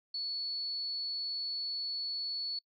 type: tone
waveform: sine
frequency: 4419 Hz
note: C#8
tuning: 6 cents flat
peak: -34 dBFS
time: 0.14-2.59 s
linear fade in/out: 5 ms
effects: noise-tail reverb RT60 0.1 s tail -25 dB re dry